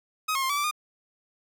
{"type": "tone with pitch steps", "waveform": "sawtooth", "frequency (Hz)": [1262, 1079, 1056, 1148, 1168, 1218], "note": ["D#6", "C#6", "C6", "D6", "D6", "D#6"], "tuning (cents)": [24, -47, 16, -40, -10, -37], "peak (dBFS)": -21, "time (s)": [0.28, 0.712], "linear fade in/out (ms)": 10, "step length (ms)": 72, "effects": []}